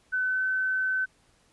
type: tone with pitch glide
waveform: sine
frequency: 1511 to 1523.3 Hz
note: F#6 to F#6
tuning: +36 to +50 cents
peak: -24 dBFS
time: 0.12-1.06 s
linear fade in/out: 20 ms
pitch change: +14 cents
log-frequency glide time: 0.23-0.44 s
effects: pink hiss -64 dBFS RMS until 1.52 s + resampled to 24000 Hz